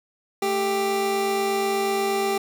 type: tone pair together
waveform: 25% pulse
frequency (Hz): 221.3 / 394.3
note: A3 / G4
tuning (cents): +10 / +10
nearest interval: minor seventh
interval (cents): 1000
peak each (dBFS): -28 / -18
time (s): 0.42-2.38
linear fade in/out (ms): 5
effects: none